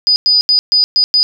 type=tone bursts at uneven times; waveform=sine; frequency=4951 Hz; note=D#8; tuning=9 cents flat; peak=-7 dBFS; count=6; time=0.07-0.16 / 0.26-0.41 / 0.49-0.59 / 0.72-0.84 / 0.96-1.04 / 1.14-1.23 s; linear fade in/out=0 ms; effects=none